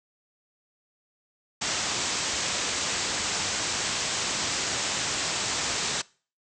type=low-pass noise; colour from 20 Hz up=white; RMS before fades=-29 dBFS; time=1.61-6.02 s; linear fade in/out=10 ms; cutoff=8000 Hz; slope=96 dB/octave; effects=noise-tail reverb RT60 0.4 s tail -23 dB re dry + high-pass 60 Hz 12 dB/octave